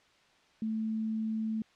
sine tone, 220 Hz, A3, in tune, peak -30 dBFS, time 0.62-1.62 s, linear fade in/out 2 ms, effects white hiss -64 dBFS RMS until 1.75 s + low-pass 4000 Hz 12 dB/octave

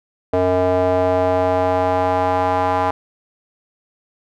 square tone with band-pass filter sweep, 91.5 Hz, F#2, 19 cents flat, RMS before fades -17 dBFS, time 0.33-2.91 s, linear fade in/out 5 ms, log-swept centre 570 to 890 Hz, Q 2.9, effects none

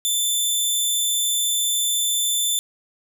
15% pulse tone, 3534 Hz, A7, 7 cents sharp, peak -12 dBFS, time 0.05-2.59 s, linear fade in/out 0 ms, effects none

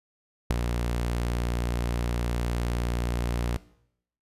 sawtooth tone with ADSR envelope, 59.3 Hz, A#1, 30 cents sharp, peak -16 dBFS, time 0.5-3.57 s, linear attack 8 ms, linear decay 18 ms, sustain -6 dB, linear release 4 ms, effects noise-tail reverb RT60 0.7 s tail -18 dB re dry + resampled to 32000 Hz

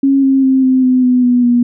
sine tone with pitch steps, 273.6 / 268.7 / 264 / 259.3 / 254.7 / 250.2 / 245.7 / 241.4 Hz, C#4 / C4 / C4 / C4 / C4 / B3 / B3 / B3, -23 / +46 / +16 / -15 / -46 / +23 / -9 / -39 cents, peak -7 dBFS, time 0.03-1.63 s, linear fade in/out 5 ms, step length 200 ms, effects none

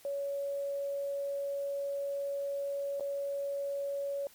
sine tone with dropouts, 561 Hz, C#5, 21 cents sharp, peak -32 dBFS, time 0.05-4.27 s, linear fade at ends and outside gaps 1 ms, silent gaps 2.998-3.007 s, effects white hiss -59 dBFS RMS until 4.34 s + MP3 96 kbps

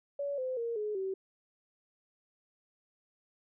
sine tone with pitch steps, 567 / 514 / 465.9 / 422.3 / 382.8 Hz, C#5 / C5 / A#4 / G#4 / G4, +39 / -31 / -1 / +29 / -41 cents, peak -32 dBFS, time 0.19-1.14 s, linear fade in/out 5 ms, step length 190 ms, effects none

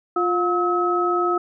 sine tone cluster, 351.6 / 714 / 1286 Hz, F4 / F5 / E6, +12 / +38 / -43 cents, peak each -21 / -26 / -21 dBFS, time 0.16-1.38 s, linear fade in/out 5 ms, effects none

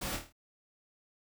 pink noise with echo, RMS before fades -37 dBFS, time 0.01-0.17 s, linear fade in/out 10 ms, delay 26 ms, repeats 6, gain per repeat -5 dB, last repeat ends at 0.326 s, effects none

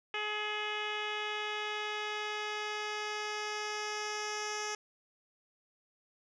10% pulse tone with low-pass filter sweep, 422.2 Hz, G#4, 29 cents sharp, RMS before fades -37 dBFS, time 0.14-4.75 s, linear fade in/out 2 ms, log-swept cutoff 3000 to 5800 Hz, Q 3, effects none

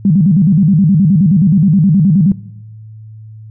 sine tone with vibrato, 174.61 Hz, F3, in tune, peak -6 dBFS, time 0.05-2.32 s, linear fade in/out 2 ms, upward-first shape square, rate 9.5 Hz, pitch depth 220 cents each way, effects noise-tail reverb RT60 1.0 s tail -20 dB re dry + added 109 Hz sine -30 dBFS peak until 3.5 s

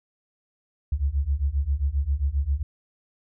sine beating tone pair, 66.4 / 73.9 Hz, C2 / D2, +26 / +11 cents, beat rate 7.5 Hz, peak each -25 / -24 dBFS, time 0.92-2.63 s, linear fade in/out 5 ms, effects none

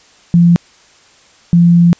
sine tone pair in turn, 171.8 / 171.8 Hz, F3 / F3, -28 / -28 cents, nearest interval unison, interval 0 cents, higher neither, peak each -4 dBFS, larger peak neither, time 0.34-0.56 / 1.53-1.93 s, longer second, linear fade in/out 0 ms, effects white hiss -46 dBFS RMS until 1.99 s + resampled to 16000 Hz

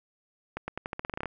accelerating click train, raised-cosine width 0.5 ms, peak -18 dBFS, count 13, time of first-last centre 0.57-1.257 s, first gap 110 ms, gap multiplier 0.87, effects none

